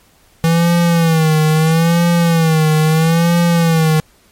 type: tone with vibrato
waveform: square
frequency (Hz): 163.3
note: E3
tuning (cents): -16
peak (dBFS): -10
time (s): 0.44-4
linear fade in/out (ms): 0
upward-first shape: sine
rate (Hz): 0.76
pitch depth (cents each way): 88
effects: pink hiss -51 dBFS RMS until 4.31 s + MP3 64 kbps